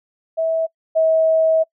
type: tone pair in turn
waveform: sine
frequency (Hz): 650 / 642.5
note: E5 / E5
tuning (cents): -24 / -45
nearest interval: unison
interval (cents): 21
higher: first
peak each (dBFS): -16 / -12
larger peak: second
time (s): 0.37-0.67 / 0.95-1.64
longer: second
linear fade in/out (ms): 20
effects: noise-tail reverb RT60 0.1 s tail -25 dB re dry